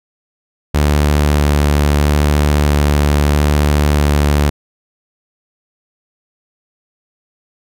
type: tone with vibrato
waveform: sawtooth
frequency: 73.42 Hz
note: D2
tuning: in tune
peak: -6 dBFS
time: 0.74-4.5 s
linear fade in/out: 10 ms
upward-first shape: square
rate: 0.77 Hz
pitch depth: 8 cents each way
effects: none